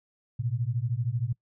sine beating tone pair, 113 / 126 Hz, A2 / B2, +47 / +35 cents, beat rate 13 Hz, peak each -29 dBFS, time 0.39-1.33 s, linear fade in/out 10 ms, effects noise-tail reverb RT60 0.1 s tail -24 dB re dry

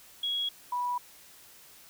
sine tone pair in turn, 3322 / 980 Hz, G#7 / B5, 0 / -14 cents, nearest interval octave + major sixth, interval 2114 cents, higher first, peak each -28 / -28 dBFS, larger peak neither, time 0.23-0.49 / 0.72-0.98 s, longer neither, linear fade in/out 5 ms, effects white hiss -54 dBFS RMS until 1.89 s

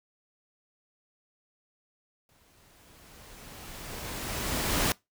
pink noise with exponential growth, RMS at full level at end -25 dBFS, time 2.29-4.92 s, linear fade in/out 1 ms, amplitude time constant 570 ms, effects noise-tail reverb RT60 0.2 s tail -23 dB re dry

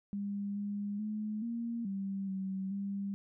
sine tone with pitch steps, 201.5 / 203.7 / 213.1 / 233.2 / 195.5 / 191.3 / 198.7 Hz, G3 / G#3 / G#3 / A#3 / G3 / G3 / G3, +48 / -33 / +45 / +1 / -4 / -42 / +24 cents, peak -34 dBFS, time 0.13-3.14 s, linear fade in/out 0 ms, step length 430 ms, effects none

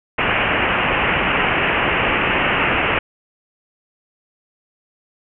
white low-pass noise, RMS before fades -18 dBFS, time 0.18-2.99 s, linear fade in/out 5 ms, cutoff 2900 Hz, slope 96 dB/octave, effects none

